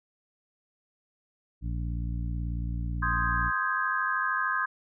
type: harmonic tone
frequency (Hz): 58.27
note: A#1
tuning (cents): 0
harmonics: 1 / 2 / 3 / 4 / 5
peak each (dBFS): -30 / -35 / -39 / -47 / -45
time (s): 1.61-3.52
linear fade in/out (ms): 50
type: chord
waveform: sine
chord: Ab major seventh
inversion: first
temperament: equal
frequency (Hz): 1046.5 / 1244.5 / 1568 / 1661.2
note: C6 / Eb6 / G6 / Ab6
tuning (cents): 0 / 0 / 0 / 0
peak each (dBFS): -31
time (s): 3.02-4.66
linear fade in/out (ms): 10
effects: none